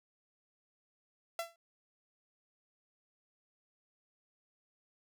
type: tone with exponential decay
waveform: sawtooth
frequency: 674 Hz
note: E5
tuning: 38 cents sharp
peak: -28 dBFS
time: 1.39-1.56 s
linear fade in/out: 2 ms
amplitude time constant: 36 ms
effects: none

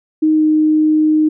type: tone with pitch glide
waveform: sine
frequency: 311.4 to 308.9 Hz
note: D#4 to D#4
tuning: +2 to -12 cents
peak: -9 dBFS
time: 0.22-1.29 s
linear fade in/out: 10 ms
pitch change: -14 cents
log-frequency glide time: 0.34-0.43 s
effects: none

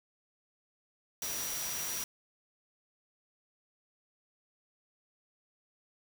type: tone in noise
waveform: sine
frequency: 5800 Hz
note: F#8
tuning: 35 cents flat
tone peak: -39 dBFS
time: 1.22-2.04 s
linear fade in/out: 2 ms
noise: white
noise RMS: -38 dBFS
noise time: 1.22-2.04 s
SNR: -4 dB
effects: none

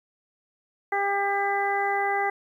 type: harmonic tone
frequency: 399.7 Hz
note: G4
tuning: 34 cents sharp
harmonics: 1 / 2 / 3 / 4 / 5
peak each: -30 / -25 / -34 / -33 / -29 dBFS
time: 0.92-2.3 s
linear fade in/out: 5 ms
effects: 10-bit

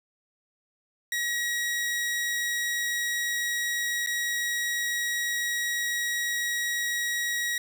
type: tone with dropouts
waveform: sawtooth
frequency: 1906 Hz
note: A#6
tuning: 38 cents sharp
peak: -23 dBFS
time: 1.12-7.58 s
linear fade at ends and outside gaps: 2 ms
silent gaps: 4.063-4.071 s
effects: none

